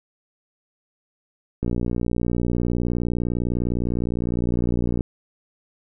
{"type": "click train", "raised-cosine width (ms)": 3, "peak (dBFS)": -11, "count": 203, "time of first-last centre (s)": [1.63, 5.008], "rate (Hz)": 59.8, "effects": []}